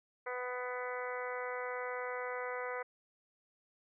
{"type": "harmonic tone", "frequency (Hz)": 249, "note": "B3", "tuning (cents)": 14, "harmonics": [2, 3, 4, 5, 6, 7, 8, 9], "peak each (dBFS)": [-40, -47, -45, -46, -46, -53, -45, -54], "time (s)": [0.26, 2.83], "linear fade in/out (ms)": 10, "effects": []}